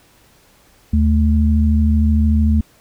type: tone pair together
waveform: sine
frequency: 77.2 / 218.4 Hz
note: D#2 / A3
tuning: -13 / -13 cents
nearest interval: octave + tritone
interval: 1800 cents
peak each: -12 / -16 dBFS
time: 0.93-2.61 s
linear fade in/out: 5 ms
effects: pink hiss -52 dBFS RMS until 2.8 s